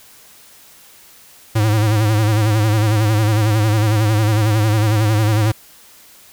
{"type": "tone with vibrato", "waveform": "square", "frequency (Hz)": 107.5, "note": "A2", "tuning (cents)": -40, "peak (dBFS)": -13, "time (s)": [1.55, 5.52], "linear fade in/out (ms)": 10, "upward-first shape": "sine", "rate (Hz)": 11, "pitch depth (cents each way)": 73, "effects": ["white hiss -45 dBFS RMS until 6.32 s"]}